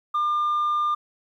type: tone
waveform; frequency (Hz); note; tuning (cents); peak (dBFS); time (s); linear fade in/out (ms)
sine; 1200; D6; +37; -18; 0.14-0.95; 10
effects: tanh soft clip ceiling -19 dBFS + 10-bit